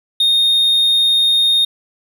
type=tone; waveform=triangle; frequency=3691 Hz; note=A#7; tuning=18 cents flat; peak=-9 dBFS; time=0.2-1.65 s; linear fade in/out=5 ms; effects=none